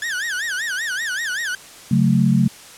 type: tone with vibrato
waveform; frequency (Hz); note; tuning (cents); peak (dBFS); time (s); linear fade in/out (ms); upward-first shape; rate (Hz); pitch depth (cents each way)
40% pulse; 1661.2; G#6; 0; -21; 0.02-1.55; 2; sine; 5.2; 230
type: chord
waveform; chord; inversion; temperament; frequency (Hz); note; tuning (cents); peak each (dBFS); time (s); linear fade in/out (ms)
sine; F# minor; second; equal with one note detuned; 138.59 / 183.93 / 220; C#3 / F#3 / A3; 0 / -10 / 0; -17; 1.91-2.48; 5
effects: white hiss -41 dBFS RMS until 2.77 s + low-pass 10000 Hz 12 dB/octave